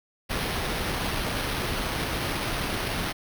pink noise with sample-and-hold, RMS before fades -29 dBFS, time 0.29-3.13 s, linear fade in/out 20 ms, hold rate 7350 Hz, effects none

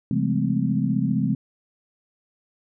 sine tone cluster, 133.8 / 168.9 / 201.7 / 216.7 / 257.5 Hz, C3 / E3 / G3 / A3 / C4, +39 / +42 / +50 / -26 / -28 cents, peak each -26 dBFS, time 0.11-1.35 s, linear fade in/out 2 ms, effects none

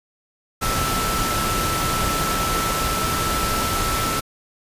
sine tone in noise, 1324 Hz, E6, 7 cents sharp, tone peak -24 dBFS, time 0.61-4.21 s, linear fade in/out 20 ms, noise pink, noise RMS -23 dBFS, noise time 0.61-4.21 s, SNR -4 dB, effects resampled to 32000 Hz

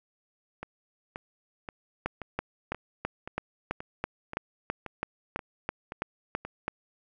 two click trains, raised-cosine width 0.5 ms, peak -14 / -22 dBFS, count 15 / 12, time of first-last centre 2.06-6.68 / 0.63-6.45 s, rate 3.03 / 1.89 Hz, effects none

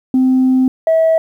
sine tone pair in turn, 258.8 / 647.6 Hz, C4 / E5, -19 / -31 cents, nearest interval octave + major third, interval 1588 cents, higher second, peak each -7 dBFS, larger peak neither, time 0.14-0.68 / 0.87-1.18 s, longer first, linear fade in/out 2 ms, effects tanh soft clip ceiling -6 dBFS + 8-bit

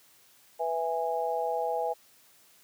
sine chord, E major, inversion second, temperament just, 494.4 / 659.3 / 824.1 Hz, B4 / E5 / G#5, +2 / 0 / -14 cents, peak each -32 / -32 / -31 dBFS, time 0.59-1.94 s, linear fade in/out 20 ms, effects white hiss -60 dBFS RMS until 2.63 s + high-pass 100 Hz 12 dB/octave

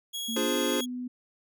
sawtooth tone, 3322 Hz, G#7, in tune, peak -29 dBFS, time 0.13-0.86 s, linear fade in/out 20 ms
sine tone with pitch glide, 229.5 to 248.8 Hz, A#3 to B3, -27 to +13 cents, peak -32 dBFS, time 0.28-1.08 s, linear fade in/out 10 ms, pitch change +140 cents, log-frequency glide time 0.43-0.51 s
square chord, D half-diminished seventh, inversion none, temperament equal, 293.7 / 349.2 / 415.3 / 523.3 Hz, D4 / F4 / Ab4 / C5, 0 / 0 / 0 / 0 cents, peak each -33 dBFS, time 0.36-0.81 s, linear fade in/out 5 ms
effects none

